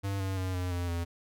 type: tone with pitch steps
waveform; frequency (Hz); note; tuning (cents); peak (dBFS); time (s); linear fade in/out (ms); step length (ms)
square; 98.6 / 95.79 / 93.07 / 90.42 / 87.84 / 85.34; G2 / G2 / F#2 / F#2 / F2 / F2; +11 / -39 / +11 / -39 / +11 / -39; -31; 0.03-1.05; 20; 170
effects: none

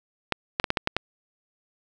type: clicks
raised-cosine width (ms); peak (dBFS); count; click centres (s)
0.3; -6; 7; 0.323 / 0.599 / 0.642 / 0.704 / 0.772 / 0.874 / 0.966
effects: none

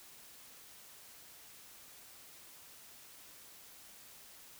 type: silence
effects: white hiss -56 dBFS RMS until 4.59 s

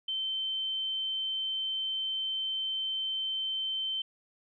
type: tone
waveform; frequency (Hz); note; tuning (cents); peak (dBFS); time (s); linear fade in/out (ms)
sine; 3095; G7; -23; -30; 0.08-4.02; 5
effects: none

